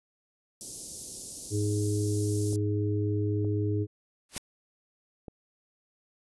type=band-stop noise; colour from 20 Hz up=white; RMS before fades=-38 dBFS; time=0.61-2.56 s; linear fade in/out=0 ms; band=490 to 5200 Hz; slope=24 dB/octave
type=harmonic tone; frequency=103.83 Hz; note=G#2; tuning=in tune; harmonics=1 / 3 / 4; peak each=-27 / -32 / -33 dBFS; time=1.5-3.87 s; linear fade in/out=50 ms
type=click train; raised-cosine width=2 ms; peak=-27 dBFS; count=4; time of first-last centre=2.53-5.282 s; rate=1.09 Hz
type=noise with exponential growth; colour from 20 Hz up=white; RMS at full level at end=-29 dBFS; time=4.29-4.38 s; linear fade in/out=2 ms; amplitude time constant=19 ms
effects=resampled to 24000 Hz